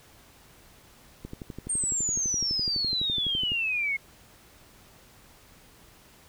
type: click train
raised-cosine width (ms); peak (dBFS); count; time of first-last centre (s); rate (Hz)
3; -24; 28; 1.25-3.519; 11.9
type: exponential sweep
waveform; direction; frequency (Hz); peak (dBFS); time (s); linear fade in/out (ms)
sine; down; 8780 to 2151; -25; 1.69-3.97; 10
effects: pink hiss -55 dBFS RMS until 6.28 s